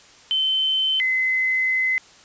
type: tone pair in turn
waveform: sine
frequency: 3074 / 2043 Hz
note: G7 / C7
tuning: -35 / -42 cents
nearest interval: perfect fifth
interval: 707 cents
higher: first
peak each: -18 dBFS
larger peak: neither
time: 0.31-1 / 1-1.98 s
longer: second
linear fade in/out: 0 ms
effects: white hiss -49 dBFS RMS until 2.24 s + resampled to 16000 Hz